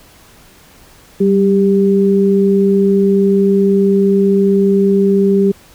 sine tone pair together, 194.39 / 395.8 Hz, G3 / G4, -14 / +17 cents, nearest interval octave, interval 1231 cents, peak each -11 dBFS, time 1.2-5.52 s, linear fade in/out 10 ms, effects pink hiss -44 dBFS RMS until 5.74 s

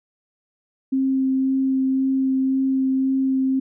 sine tone with vibrato, 265.2 Hz, C4, 23 cents sharp, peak -17 dBFS, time 0.92-3.6 s, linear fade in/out 10 ms, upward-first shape sine, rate 1.9 Hz, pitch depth 9 cents each way, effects none

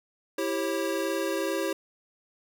square chord, C# diminished, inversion first, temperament equal with one note detuned, 329.6 / 392 / 543 Hz, E4 / G4 / C#5, 0 / 0 / -36 cents, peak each -32 dBFS, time 0.38-1.73 s, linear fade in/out 5 ms, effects none

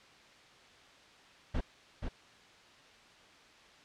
brown noise with echo, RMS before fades -32 dBFS, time 1.54-1.61 s, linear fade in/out 10 ms, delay 480 ms, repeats 1, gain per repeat -5 dB, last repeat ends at 2.09 s, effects white hiss -58 dBFS RMS until 3.84 s + low-pass 4000 Hz 12 dB/octave

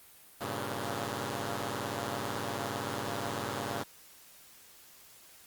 5% pulse chord, G diminished, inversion none, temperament equal with one note detuned, 98.74 / 116.54 / 138.59 Hz, G2 / Bb2 / Db3, +13 / 0 / 0 cents, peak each -27 dBFS, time 0.4-3.84 s, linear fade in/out 20 ms, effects white hiss -56 dBFS RMS until 5.46 s + Opus 32 kbps

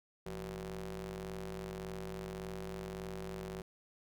sawtooth ring-modulated tone, 101.7 Hz, G#2, 36 cents flat, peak -34 dBFS, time 0.26-3.62 s, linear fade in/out 5 ms, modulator 276 Hz, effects none

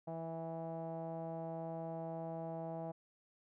sawtooth tone with low-pass filter, 163.8 Hz, E3, 11 cents flat, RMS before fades -43 dBFS, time 0.07-2.92 s, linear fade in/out 10 ms, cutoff 730 Hz, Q 9.2, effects none

